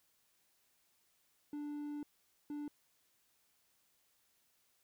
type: tone bursts at uneven times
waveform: triangle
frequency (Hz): 293.7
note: D4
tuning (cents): 0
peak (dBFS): -38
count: 2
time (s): 1.53-2.03 / 2.5-2.68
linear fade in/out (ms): 2
effects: white hiss -75 dBFS RMS until 4.83 s